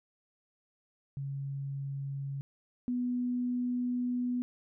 sine tone pair in turn, 138.4 / 246.6 Hz, C#3 / B3, -2 / -2 cents, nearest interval minor seventh, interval 1000 cents, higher second, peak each -34 / -29 dBFS, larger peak second, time 1.17-2.41 / 2.88-4.42 s, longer second, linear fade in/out 0 ms, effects none

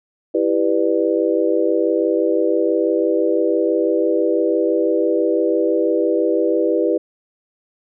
sine chord, E minor seventh, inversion none, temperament just, 329.6 / 395.6 / 494.4 / 593.3 Hz, E4 / G4 / B4 / D5, 0 / +16 / +2 / +18 cents, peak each -19 / -20 / -19 / -23 dBFS, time 0.34-6.98 s, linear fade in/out 10 ms, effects none

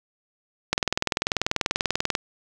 click train, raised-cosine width 0.2 ms, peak -4 dBFS, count 30, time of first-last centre 0.73-2.152 s, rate 20.4 Hz, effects none

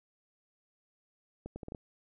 accelerating click train, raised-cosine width 2 ms, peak -28 dBFS, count 6, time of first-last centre 1.46-1.748 s, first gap 100 ms, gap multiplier 0.72, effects none

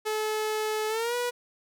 sawtooth tone with pitch glide, 431.1 to 486.7 Hz, A4 to B4, -35 to -25 cents, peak -23 dBFS, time 0.05-1.31 s, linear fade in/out 20 ms, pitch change +210 cents, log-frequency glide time 0.88-1.15 s, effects none

